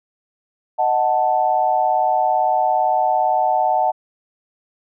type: chord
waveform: sine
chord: D# diminished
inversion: none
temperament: equal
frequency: 622.3 / 740 / 880 Hz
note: D#5 / F#5 / A5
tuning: 0 / 0 / 0 cents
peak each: -22 / -17 / -19 dBFS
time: 0.78-3.92 s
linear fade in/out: 20 ms
effects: none